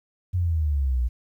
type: exponential sweep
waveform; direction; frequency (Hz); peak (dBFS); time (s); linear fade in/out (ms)
sine; down; 92.5 to 58.27; -20; 0.33-1.09; 20
effects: 10-bit